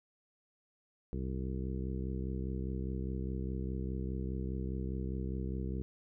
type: harmonic tone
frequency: 64.9 Hz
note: C2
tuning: 13 cents flat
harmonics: 1 / 2 / 3 / 4 / 5 / 6 / 7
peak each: -37 / -41 / -41 / -49 / -46 / -47 / -50 dBFS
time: 1.13-5.82 s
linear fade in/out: 0 ms
effects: none